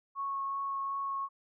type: tone with vibrato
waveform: sine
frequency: 1100 Hz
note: C#6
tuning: 14 cents flat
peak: -32 dBFS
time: 0.15-1.29 s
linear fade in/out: 50 ms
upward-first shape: triangle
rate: 2.7 Hz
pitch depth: 10 cents each way
effects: none